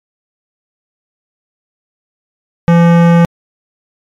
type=tone with hard clipping; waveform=sine; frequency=170 Hz; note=F3; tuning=46 cents flat; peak=-6 dBFS; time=2.68-3.25 s; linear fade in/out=0 ms; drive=18 dB; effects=MP3 64 kbps